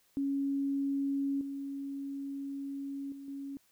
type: tone with level steps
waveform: sine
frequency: 277.2 Hz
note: C#4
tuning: in tune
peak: -29 / -36 / -43 / -38 dBFS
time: 0.17-3.57 s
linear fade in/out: 0 ms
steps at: 1.41 / 3.12 / 3.28 s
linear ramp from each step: 2 ms
effects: white hiss -69 dBFS RMS until 3.71 s